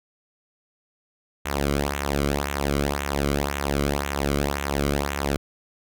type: tone with flanger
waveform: sawtooth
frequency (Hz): 71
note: C#2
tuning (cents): +42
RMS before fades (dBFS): -25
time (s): 1.45-5.37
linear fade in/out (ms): 10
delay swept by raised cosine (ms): 0.2 to 1.16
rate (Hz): 1.9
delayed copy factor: -0.75
effects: none